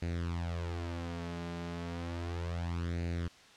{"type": "tone with flanger", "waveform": "sawtooth", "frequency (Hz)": 85.5, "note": "F2", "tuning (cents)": -36, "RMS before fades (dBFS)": -37, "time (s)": [0.02, 3.28], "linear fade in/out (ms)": 5, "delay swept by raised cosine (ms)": [0.45, 4.95], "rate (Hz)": 0.33, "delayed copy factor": 0.75, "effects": ["white hiss -57 dBFS RMS until 3.56 s", "low-pass 5000 Hz 12 dB/octave"]}